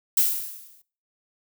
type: noise with exponential decay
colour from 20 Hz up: violet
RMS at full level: -17 dBFS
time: 0.17-0.82 s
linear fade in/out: 5 ms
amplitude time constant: 140 ms
effects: noise-tail reverb RT60 0.4 s tail -21 dB re dry